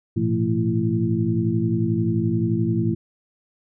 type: tone cluster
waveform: sine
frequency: 108.1 / 119.5 / 170 / 223.4 / 335.4 Hz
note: A2 / A#2 / F3 / A3 / E4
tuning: -30 / +43 / -46 / +27 / +30 cents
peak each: -25 dBFS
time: 0.16-2.95 s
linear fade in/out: 10 ms
effects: none